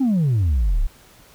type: exponential sweep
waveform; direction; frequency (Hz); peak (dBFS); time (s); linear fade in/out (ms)
sine; down; 279.8 to 30.11; -13; 0-0.87; 10
effects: tanh soft clip ceiling -14 dBFS + pink hiss -50 dBFS RMS until 1.34 s